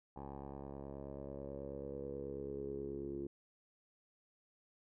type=tone with low-pass filter sweep; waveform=10% pulse; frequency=69.3 Hz; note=C#2; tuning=in tune; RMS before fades=-45 dBFS; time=0.16-3.27 s; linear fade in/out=5 ms; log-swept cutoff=800 to 360 Hz; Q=6.9; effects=none